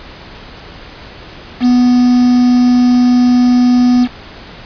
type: tone with quantisation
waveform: triangle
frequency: 246.9 Hz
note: B3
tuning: in tune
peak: -4 dBFS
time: 1.6-4.08 s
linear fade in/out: 50 ms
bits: 4
effects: pink hiss -33 dBFS RMS until 4.65 s + resampled to 11025 Hz